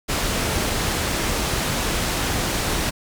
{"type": "low-pass noise", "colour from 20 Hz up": "pink", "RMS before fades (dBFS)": -23, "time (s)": [0.08, 2.91], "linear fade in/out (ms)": 20, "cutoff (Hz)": 11000, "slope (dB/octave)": 12, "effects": []}